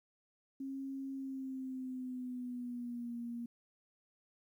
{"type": "tone with pitch glide", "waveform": "sine", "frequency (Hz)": [270.2, 236.6], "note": ["C#4", "A#3"], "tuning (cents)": [-44, 26], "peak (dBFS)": -39, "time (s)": [0.6, 3.46], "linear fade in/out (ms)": 5, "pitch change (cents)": -230, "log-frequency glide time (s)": [1.14, 3.15], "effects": ["12-bit"]}